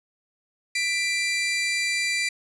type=tone pair together; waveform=sawtooth; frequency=1992 / 2363 Hz; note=B6 / D7; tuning=+14 / +10 cents; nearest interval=minor third; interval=296 cents; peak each=-24 / -21 dBFS; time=0.75-2.29 s; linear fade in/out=5 ms; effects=resampled to 22050 Hz